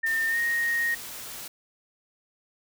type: tone with pitch glide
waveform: sine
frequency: 1809 to 1866.3 Hz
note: A6 to A#6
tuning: +48 to +2 cents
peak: -23 dBFS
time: 0.03-0.95 s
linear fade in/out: 10 ms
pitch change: +54 cents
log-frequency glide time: 0.29-0.38 s
type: noise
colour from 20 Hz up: white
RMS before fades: -39 dBFS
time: 0.06-1.48 s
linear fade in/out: 5 ms
effects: none